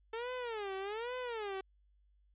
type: tone with vibrato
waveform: sawtooth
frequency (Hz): 440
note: A4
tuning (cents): 0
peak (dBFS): -34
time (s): 0.13-1.61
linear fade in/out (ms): 5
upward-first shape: sine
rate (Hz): 1.2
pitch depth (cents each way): 240
effects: added 50 Hz sine -66 dBFS peak until 2.34 s + resampled to 8000 Hz